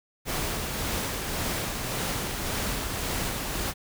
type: noise with tremolo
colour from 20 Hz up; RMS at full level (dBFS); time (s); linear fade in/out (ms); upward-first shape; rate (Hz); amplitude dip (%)
pink; -29; 0.25-3.74; 50; sine; 1.8; 30
effects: none